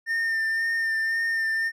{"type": "tone with vibrato", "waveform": "triangle", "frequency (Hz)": 1809, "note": "A6", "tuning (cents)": 48, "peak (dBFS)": -21, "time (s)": [0.06, 1.72], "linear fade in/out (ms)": 50, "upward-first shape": "sine", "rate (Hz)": 1.9, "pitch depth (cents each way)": 19, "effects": []}